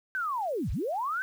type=linear two-way sweep; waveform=sine; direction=down then up; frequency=1568 to 37.33 to 1568 Hz; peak=-28 dBFS; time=0.15-1.22 s; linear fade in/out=0 ms; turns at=0.71 s; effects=9-bit